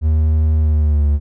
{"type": "tone with pitch glide", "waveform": "triangle", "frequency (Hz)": [77.9, 72.68], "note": ["D#2", "D2"], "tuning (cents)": [3, -17], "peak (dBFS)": -9, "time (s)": [0.01, 1.2], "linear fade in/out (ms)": 50, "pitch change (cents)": -120, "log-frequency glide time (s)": [0.58, 1.08], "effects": []}